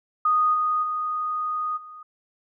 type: tone with level steps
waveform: sine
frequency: 1239 Hz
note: D#6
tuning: 8 cents flat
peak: -17 / -20 / -24 / -39 dBFS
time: 0.25-2.03 s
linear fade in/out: 5 ms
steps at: 0.53 / 0.82 / 1.76 s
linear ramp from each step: 20 ms
effects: none